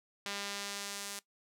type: tone with band-pass filter sweep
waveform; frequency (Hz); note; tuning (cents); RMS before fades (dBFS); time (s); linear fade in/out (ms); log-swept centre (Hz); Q
sawtooth; 201; G3; +44; -41; 0.26-1.19; 0; 3800 to 8100; 0.78
effects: noise-tail reverb RT60 0.1 s tail -18 dB re dry